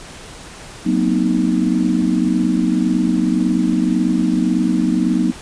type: chord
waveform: sine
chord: C half-diminished seventh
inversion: second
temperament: equal with one note detuned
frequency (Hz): 185 / 233.1 / 254.9 / 311.1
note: Gb3 / Bb3 / C4 / Eb4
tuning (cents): 0 / 0 / -45 / 0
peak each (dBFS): -19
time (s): 0.85-5.32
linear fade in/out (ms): 20
effects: pink hiss -36 dBFS RMS until 5.41 s + resampled to 22050 Hz